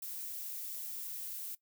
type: noise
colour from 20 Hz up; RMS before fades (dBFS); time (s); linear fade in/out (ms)
violet; -42; 0.02-1.55; 5
effects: noise-tail reverb RT60 0.1 s tail -18 dB re dry